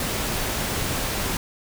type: noise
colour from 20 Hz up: pink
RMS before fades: -26 dBFS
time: 0-1.37 s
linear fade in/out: 2 ms
effects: none